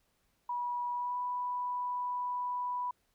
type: tone with pitch glide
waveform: sine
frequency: 972 to 986.7 Hz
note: B5 to B5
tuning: -28 to -2 cents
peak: -32 dBFS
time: 0.49-2.91 s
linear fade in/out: 5 ms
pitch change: +26 cents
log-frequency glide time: 0.93-1.17 s
effects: pink hiss -75 dBFS RMS until 3.14 s